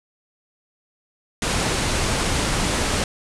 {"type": "low-pass noise", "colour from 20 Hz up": "pink", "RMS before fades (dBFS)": -22, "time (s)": [1.42, 3.04], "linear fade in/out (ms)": 2, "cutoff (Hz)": 10000, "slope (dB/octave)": 48, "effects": []}